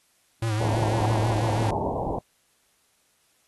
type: tone with vibrato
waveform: square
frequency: 110 Hz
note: A2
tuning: in tune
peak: -24 dBFS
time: 0.42-1.71 s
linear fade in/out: 5 ms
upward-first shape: sine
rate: 6.1 Hz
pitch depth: 72 cents each way
type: low-pass noise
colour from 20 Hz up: white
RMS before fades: -28 dBFS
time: 0.6-2.19 s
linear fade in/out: 5 ms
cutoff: 970 Hz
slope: 96 dB/octave
effects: white hiss -65 dBFS RMS until 3.47 s + AAC 32 kbps